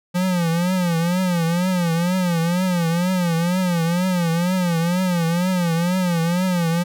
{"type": "tone with vibrato", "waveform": "square", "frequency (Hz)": 175.1, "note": "F3", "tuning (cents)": 5, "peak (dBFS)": -18, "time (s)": [0.14, 6.84], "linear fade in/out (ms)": 20, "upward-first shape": "triangle", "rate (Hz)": 2.1, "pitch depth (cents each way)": 130, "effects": []}